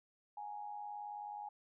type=tone with amplitude modulation; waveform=sine; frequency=830.6 Hz; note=G#5; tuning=in tune; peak=-40 dBFS; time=0.37-1.49 s; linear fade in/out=5 ms; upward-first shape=sine; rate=99.2 Hz; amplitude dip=60%; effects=none